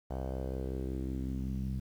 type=tone with low-pass filter sweep; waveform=sawtooth; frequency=65.41 Hz; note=C2; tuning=in tune; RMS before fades=-36 dBFS; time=0.1-1.8 s; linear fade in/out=10 ms; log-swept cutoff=720 to 170 Hz; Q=2.9; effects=10-bit